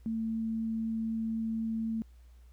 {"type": "tone", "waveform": "sine", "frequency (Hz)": 224, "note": "A3", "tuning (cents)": 31, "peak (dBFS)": -30, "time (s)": [0.06, 2.02], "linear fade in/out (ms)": 0, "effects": ["added 60 Hz sine -52 dBFS peak until 2.52 s", "pink hiss -71 dBFS RMS until 2.52 s"]}